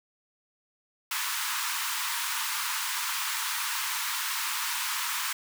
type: high-pass noise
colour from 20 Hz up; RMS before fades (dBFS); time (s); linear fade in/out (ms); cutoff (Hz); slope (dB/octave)
pink; -31; 1.11-5.33; 5; 900; 96
effects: none